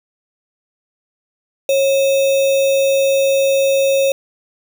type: tone with sample-and-hold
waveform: sine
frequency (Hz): 546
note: C#5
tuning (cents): -26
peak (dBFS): -11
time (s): 1.69-4.12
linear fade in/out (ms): 2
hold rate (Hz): 3150
effects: none